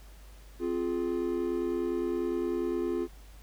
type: chord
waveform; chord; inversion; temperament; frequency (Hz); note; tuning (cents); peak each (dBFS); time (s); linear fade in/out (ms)
triangle; F minor; second; just; 261.9 / 349.2 / 419.1; C4 / F4 / Ab4; +2 / 0 / +16; -33 / -28 / -33; 0.59-3.08; 50
effects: added 50 Hz sine -48 dBFS peak until 3.42 s + pink hiss -58 dBFS RMS until 3.42 s